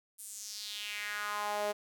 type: tone with high-pass filter sweep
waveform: sawtooth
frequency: 207.7 Hz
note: G#3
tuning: in tune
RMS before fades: -38 dBFS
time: 0.18-1.73 s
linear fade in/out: 20 ms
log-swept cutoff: 10000 to 530 Hz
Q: 3.1
effects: none